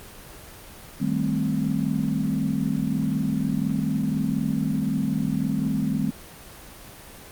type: chord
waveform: sine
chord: A half-diminished seventh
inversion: second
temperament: equal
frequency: 155.56 / 196 / 220 / 261.6 Hz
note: Eb3 / G3 / A3 / C4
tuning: 0 / 0 / 0 / 0 cents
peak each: -27 dBFS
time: 1-6.11 s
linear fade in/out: 10 ms
effects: pink hiss -43 dBFS RMS until 7.31 s + Opus 24 kbps